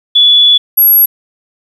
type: tone pair in turn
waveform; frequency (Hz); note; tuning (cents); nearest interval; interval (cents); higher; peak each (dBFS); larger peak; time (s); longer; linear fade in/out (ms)
sine; 3428 / 11484; A7 / F9; -46 / +47; octave + major sixth; 2093; second; -3; neither; 0.15-0.58 / 0.77-1.06; first; 10
effects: 7-bit